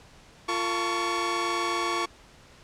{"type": "tone cluster", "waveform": "sawtooth", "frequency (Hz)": [346.3, 455.4, 883, 1119], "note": ["F4", "A#4", "A5", "C#6"], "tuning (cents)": [-15, -40, 6, 16], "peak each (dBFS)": [-27, -33, -32, -24], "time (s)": [0.48, 2.06], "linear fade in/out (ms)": 10, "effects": ["pink hiss -53 dBFS RMS until 2.63 s", "low-pass 7000 Hz 12 dB/octave"]}